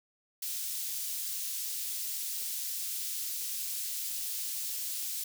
white high-pass noise, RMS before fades -36 dBFS, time 0.42-5.24 s, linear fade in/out 5 ms, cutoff 4100 Hz, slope 12 dB/octave, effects none

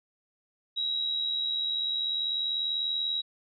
sine tone with amplitude modulation, 3854 Hz, B7, 43 cents flat, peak -25 dBFS, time 0.76-3.22 s, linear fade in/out 20 ms, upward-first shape sine, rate 80.3 Hz, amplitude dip 45%, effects none

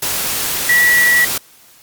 sine tone in noise, 1940 Hz, B6, 31 cents flat, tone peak -9 dBFS, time 0.69-1.25 s, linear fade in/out 5 ms, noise white, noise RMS -19 dBFS, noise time 0.02-1.38 s, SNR +7 dB, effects white hiss -46 dBFS RMS until 1.82 s + Opus 48 kbps

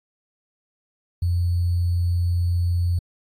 sine tone with sample-and-hold, 87.31 Hz, F2, in tune, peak -18 dBFS, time 1.22-2.99 s, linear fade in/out 5 ms, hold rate 4410 Hz, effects AAC 48 kbps

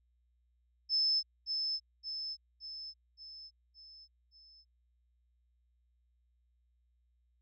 sine tone with echo, 5250 Hz, E8, 8 cents flat, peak -27 dBFS, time 0.89-1.23 s, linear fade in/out 50 ms, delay 570 ms, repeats 6, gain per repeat -5 dB, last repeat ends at 4.65 s, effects added 60 Hz sine -70 dBFS peak until 7.41 s

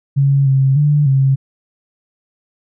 sine tone with pitch steps, 138.7 / 134.6 / 147.3 / 135.1 Hz, C#3 / C3 / D3 / C#3, +1 / +49 / +6 / -44 cents, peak -9 dBFS, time 0.16-1.36 s, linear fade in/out 20 ms, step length 300 ms, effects none

